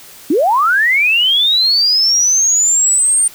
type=linear sweep; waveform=sine; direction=up; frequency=259.6 to 8900 Hz; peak=-9 dBFS; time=0.3-3.28 s; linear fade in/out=5 ms; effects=white hiss -38 dBFS RMS until 3.34 s